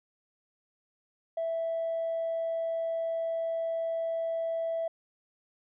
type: tone with tanh clipping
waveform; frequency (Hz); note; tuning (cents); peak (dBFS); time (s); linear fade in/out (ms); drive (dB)
triangle; 659.3; E5; 0; -28; 1.37-4.88; 5; 1
effects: resampled to 8000 Hz